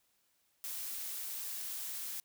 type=noise; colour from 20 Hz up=blue; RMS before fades=-41 dBFS; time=0.64-2.2 s; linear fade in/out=0 ms; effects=white hiss -75 dBFS RMS until 2.24 s